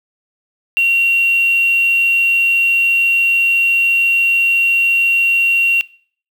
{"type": "tone with quantisation", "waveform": "sine", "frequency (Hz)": 2747, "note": "F7", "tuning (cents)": -29, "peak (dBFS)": -10, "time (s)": [0.77, 5.81], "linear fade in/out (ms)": 0, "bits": 5, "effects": ["noise-tail reverb RT60 0.5 s tail -22 dB re dry"]}